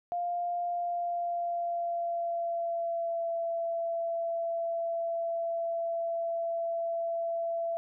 sine tone with pitch glide, 700 to 671.5 Hz, F5 to E5, +4 to +32 cents, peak -29 dBFS, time 0.12-7.77 s, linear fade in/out 0 ms, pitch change -72 cents, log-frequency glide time 0.64-3.28 s, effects none

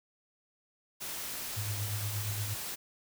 white noise, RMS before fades -39 dBFS, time 1-2.76 s, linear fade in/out 20 ms
sine tone with tremolo, 103.83 Hz, G#2, in tune, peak -31 dBFS, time 1.56-2.55 s, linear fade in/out 20 ms, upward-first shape triangle, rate 8.5 Hz, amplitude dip 60%
effects none

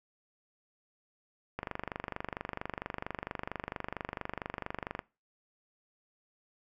click train, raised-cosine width 0.5 ms, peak -20 dBFS, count 84, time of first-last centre 1.59-4.992 s, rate 24.4 Hz, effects noise-tail reverb RT60 0.3 s tail -22 dB re dry

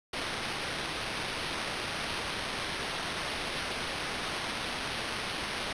violet noise with sample-and-hold, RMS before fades -35 dBFS, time 0.13-5.73 s, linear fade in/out 5 ms, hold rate 7350 Hz, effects resampled to 22050 Hz

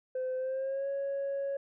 sine tone with pitch glide, 514 to 554.1 Hz, C5 to C#5, -31 to -1 cents, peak -29 dBFS, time 0.15-1.57 s, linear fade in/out 5 ms, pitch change +130 cents, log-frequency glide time 0.37-0.88 s, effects tanh soft clip ceiling -29 dBFS

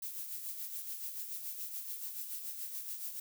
violet noise with tremolo, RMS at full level -40 dBFS, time 0.02-3.2 s, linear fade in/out 5 ms, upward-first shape sine, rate 7 Hz, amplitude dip 50%, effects none

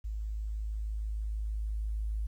sine tone with level ramp, 53.2 Hz, G#1, 42 cents sharp, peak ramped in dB -33 to -30 dBFS, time 0.04-2.27 s, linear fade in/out 10 ms, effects 11-bit

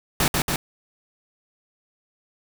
pink noise with echo, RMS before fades -20 dBFS, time 0.2-0.28 s, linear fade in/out 2 ms, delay 140 ms, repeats 2, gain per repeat -2 dB, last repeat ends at 0.56 s, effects none

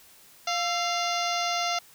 harmonic tone with a mistuned harmonic, 698.5 Hz, F5, in tune, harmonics 1 / 2 / 3 / 4 / 5 / 6 / 7 / 8 / 9, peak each -29 / -32 / -34 / -35 / -36 / -37 / -37 / -38 / -39 dBFS, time 0.47-1.79 s, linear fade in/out 5 ms, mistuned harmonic 2, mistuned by -66 cents, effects white hiss -54 dBFS RMS until 1.94 s

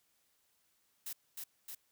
blue noise with echo, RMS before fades -42 dBFS, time 1.06-1.13 s, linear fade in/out 5 ms, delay 310 ms, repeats 2, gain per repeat -2 dB, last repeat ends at 1.75 s, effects white hiss -75 dBFS RMS until 1.91 s

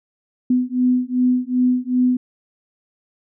sine beating tone pair, 249.5 / 252.1 Hz, B3 / B3, +18 / +36 cents, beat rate 2.6 Hz, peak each -18 dBFS, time 0.5-2.17 s, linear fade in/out 5 ms, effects none

